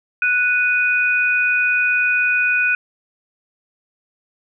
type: tone pair together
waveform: sine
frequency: 1477 / 2484 Hz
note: F#6 / D#7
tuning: -3 / -3 cents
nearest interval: major sixth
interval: 900 cents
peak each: -17 dBFS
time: 0.22-2.75 s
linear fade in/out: 2 ms
effects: none